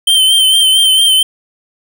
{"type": "tone with vibrato", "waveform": "square", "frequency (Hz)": 3111, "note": "G7", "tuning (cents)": -14, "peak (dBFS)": -7, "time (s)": [0.07, 1.23], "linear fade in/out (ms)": 5, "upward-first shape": "sine", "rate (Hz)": 4.4, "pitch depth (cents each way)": 35, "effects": []}